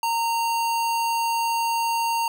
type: tone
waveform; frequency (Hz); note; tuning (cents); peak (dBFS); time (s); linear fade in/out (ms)
square; 923; A#5; -17; -22; 0.03-2.28; 2
effects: none